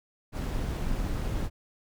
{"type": "noise with amplitude modulation", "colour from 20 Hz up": "brown", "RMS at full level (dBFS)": -28, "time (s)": [0.32, 1.5], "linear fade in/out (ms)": 50, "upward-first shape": "sine", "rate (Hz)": 226, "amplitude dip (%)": 45, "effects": []}